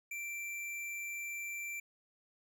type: tone with hard clipping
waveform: sine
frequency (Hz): 2349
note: D7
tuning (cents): 0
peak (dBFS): -40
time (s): 0.11-1.8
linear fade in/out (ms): 5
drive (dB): 17
effects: none